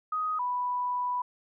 sine tone pair in turn, 1252 / 987.7 Hz, D#6 / B5, +10 / 0 cents, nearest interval major third, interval 410 cents, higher first, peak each -27 dBFS, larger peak neither, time 0.12-0.39 / 0.39-1.22 s, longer second, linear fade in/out 5 ms, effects none

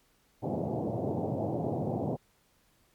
pink band-pass noise, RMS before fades -32 dBFS, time 0.42-2.17 s, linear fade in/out 20 ms, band 100 to 800 Hz, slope 48 dB/octave, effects pink hiss -68 dBFS RMS until 2.94 s + MP3 96 kbps

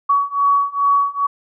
sine beating tone pair, 1127 / 1129.4 Hz, C#6 / C#6, +28 / +32 cents, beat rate 2.4 Hz, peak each -17 / -16 dBFS, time 0.09-1.27 s, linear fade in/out 10 ms, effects none

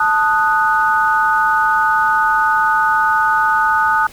sine chord, D# diminished, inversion second, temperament equal, 880 / 1244.5 / 1480 Hz, A5 / D#6 / F#6, 0 / 0 / 0 cents, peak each -16 dBFS, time 0-4.07 s, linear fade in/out 5 ms, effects pink hiss -40 dBFS RMS until 4.12 s

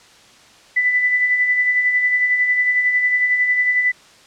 sine tone with tremolo, 1990 Hz, B6, 13 cents sharp, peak -12 dBFS, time 0.76-3.92 s, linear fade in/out 10 ms, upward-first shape sine, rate 11 Hz, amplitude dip 45%, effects white hiss -47 dBFS RMS until 4.26 s + low-pass 6000 Hz 12 dB/octave

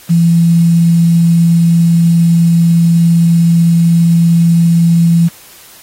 sine tone with quantisation, 168.4 Hz, E3, 37 cents sharp, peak -5 dBFS, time 0.09-5.29 s, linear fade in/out 20 ms, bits 5, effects white hiss -38 dBFS RMS until 5.82 s + AAC 48 kbps

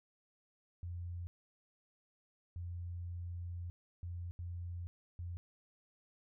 sine tone bursts at uneven times, 87.31 Hz, F2, in tune, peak -40 dBFS, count 5, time 0.83-1.27 / 2.56-3.7 / 4.03-4.31 / 4.39-4.87 / 5.19-5.37 s, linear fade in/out 0 ms, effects none

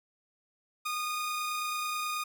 sawtooth tone pair together, 1227.9 / 2485 Hz, D#6 / D#7, -23 / -3 cents, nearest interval octave, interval 1220 cents, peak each -28 / -40 dBFS, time 0.85-2.24 s, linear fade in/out 10 ms, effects none

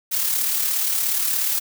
blue noise with amplitude modulation, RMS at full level -20 dBFS, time 0.11-1.6 s, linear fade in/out 20 ms, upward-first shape sine, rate 36.9 Hz, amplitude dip 40%, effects none

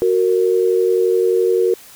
sine tone pair together, 370 / 461.6 Hz, F#4 / A#4, 0 / -17 cents, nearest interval major third, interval 383 cents, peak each -15 dBFS, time 0.02-1.74 s, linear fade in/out 0 ms, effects white hiss -42 dBFS RMS until 1.95 s

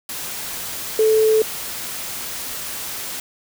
sine tone in noise, 437.6 Hz, A4, 9 cents flat, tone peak -12 dBFS, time 0.99-1.42 s, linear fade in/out 2 ms, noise white, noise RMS -29 dBFS, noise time 0.09-3.2 s, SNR +14 dB, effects none

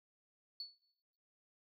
sine tone with exponential decay, 4435 Hz, C#8, in tune, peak -38 dBFS, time 0.6-0.82 s, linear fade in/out 2 ms, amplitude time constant 46 ms, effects noise-tail reverb RT60 0.9 s tail -21 dB re dry + tanh soft clip ceiling -34 dBFS

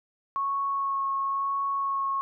sine tone with vibrato, 1100 Hz, C#6, 14 cents flat, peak -25 dBFS, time 0.36-2.21 s, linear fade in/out 0 ms, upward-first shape sine, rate 0.98 Hz, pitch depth 11 cents each way, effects none

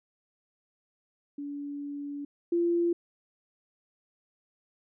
sine tone pair in turn, 286.5 / 343.2 Hz, D4 / F4, -43 / -30 cents, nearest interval minor third, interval 313 cents, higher second, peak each -34 / -23 dBFS, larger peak second, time 1.38-2.25 / 2.52-2.93 s, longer first, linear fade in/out 5 ms, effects none

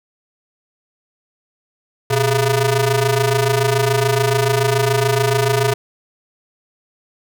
sawtooth ring-modulated tone, 271 Hz, C#4, 39 cents flat, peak -7 dBFS, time 2.1-5.74 s, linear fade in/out 10 ms, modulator 149 Hz, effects none

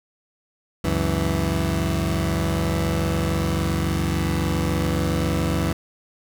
20% pulse tone cluster, 70.6 / 94.2 / 164.9 Hz, C#2 / F#2 / E3, +32 / +32 / +1 cents, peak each -20 dBFS, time 0.84-5.73 s, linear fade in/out 5 ms, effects none

